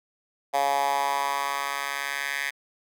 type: tone with high-pass filter sweep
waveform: 10% pulse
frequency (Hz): 140.3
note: C#3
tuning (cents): +21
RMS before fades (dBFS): -27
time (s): 0.53-2.51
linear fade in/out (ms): 20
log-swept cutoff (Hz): 720 to 1800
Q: 3.6
effects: none